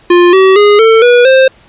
square tone with pitch steps, 351.4 / 381 / 413.1 / 447.9 / 485.6 / 526.5 Hz, F4 / G4 / G#4 / A4 / B4 / C5, +11 / -49 / -9 / +31 / -29 / +11 cents, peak -3 dBFS, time 0.1-1.48 s, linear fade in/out 5 ms, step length 230 ms, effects pink hiss -43 dBFS RMS until 1.68 s + resampled to 8000 Hz

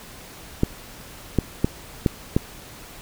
clicks, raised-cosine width 3 ms, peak -4 dBFS, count 5, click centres 0.634 / 1.387 / 1.645 / 2.062 / 2.365 s, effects pink hiss -42 dBFS RMS until 3.01 s

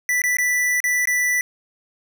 square tone with dropouts, 1975.5 Hz, B6, in tune, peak -18 dBFS, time 0.09-1.41 s, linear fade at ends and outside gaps 1 ms, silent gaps 0.218-0.238 / 0.369-0.385 / 0.803-0.84 / 1.055-1.073 s, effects none

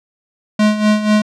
square tone with tremolo, 212 Hz, G#3, 36 cents sharp, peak -9 dBFS, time 0.59-1.22 s, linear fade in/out 5 ms, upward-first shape sine, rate 4.1 Hz, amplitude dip 70%, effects low-pass 6000 Hz 12 dB/octave

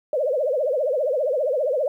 sine tone with vibrato, 554.4 Hz, C#5, in tune, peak -19 dBFS, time 0.13-1.88 s, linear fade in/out 2 ms, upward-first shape triangle, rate 15 Hz, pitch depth 260 cents each way, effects 10-bit

